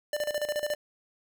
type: tone with tremolo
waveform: square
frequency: 594 Hz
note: D5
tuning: 20 cents sharp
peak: -27 dBFS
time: 0.13-0.75 s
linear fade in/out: 2 ms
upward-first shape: square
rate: 14 Hz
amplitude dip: 75%
effects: none